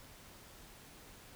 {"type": "silence", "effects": ["pink hiss -56 dBFS RMS until 1.35 s"]}